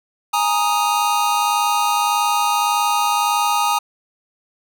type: chord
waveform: square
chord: Ab suspended second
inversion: none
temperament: equal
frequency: 830.6 / 932.3 / 1244.5 Hz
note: Ab5 / Bb5 / Eb6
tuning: 0 / 0 / 0 cents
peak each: -21 dBFS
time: 0.33-3.79 s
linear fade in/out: 10 ms
effects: none